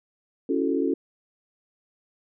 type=chord; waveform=sine; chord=F# minor seventh; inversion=second; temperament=equal with one note detuned; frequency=277.2 / 331.3 / 370 / 440 Hz; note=C#4 / E4 / F#4 / A4; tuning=0 / +9 / 0 / 0 cents; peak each=-25 / -28 / -28 / -28 dBFS; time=0.49-0.94 s; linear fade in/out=5 ms; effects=none